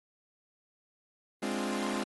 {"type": "chord", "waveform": "sawtooth", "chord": "D half-diminished seventh", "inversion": "second", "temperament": "equal", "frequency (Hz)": [207.7, 261.6, 293.7, 349.2], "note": ["Ab3", "C4", "D4", "F4"], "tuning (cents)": [0, 0, 0, 0], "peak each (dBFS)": [-31, -32, -36, -34], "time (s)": [1.42, 2.04], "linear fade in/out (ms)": 10, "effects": ["AAC 32 kbps"]}